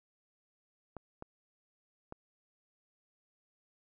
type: clicks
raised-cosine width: 1 ms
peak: -29 dBFS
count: 3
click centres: 0.967 / 1.224 / 2.124 s
effects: none